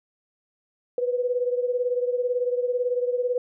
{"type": "beating tone pair", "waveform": "sine", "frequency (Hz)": [489.8, 507.8], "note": ["B4", "B4"], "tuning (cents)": [-14, 48], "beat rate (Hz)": 18, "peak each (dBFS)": [-23, -28], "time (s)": [0.98, 3.38], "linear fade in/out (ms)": 2, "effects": []}